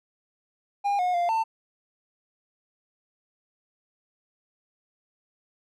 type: tone with pitch steps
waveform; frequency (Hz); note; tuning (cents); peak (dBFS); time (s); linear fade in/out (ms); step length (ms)
triangle; 808 / 723 / 697 / 895; G#5 / F#5 / F5 / A5; -48 / -40 / -4 / +29; -20; 0.84-1.44; 20; 150
effects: none